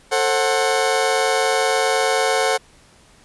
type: chord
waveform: sawtooth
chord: F# diminished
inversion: first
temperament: just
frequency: 444 / 532.8 / 740 Hz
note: A4 / C5 / F#5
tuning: +16 / +31 / 0 cents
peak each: -17 dBFS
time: 0.11-2.58 s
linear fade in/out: 20 ms
effects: pink hiss -51 dBFS RMS until 3.24 s + resampled to 24000 Hz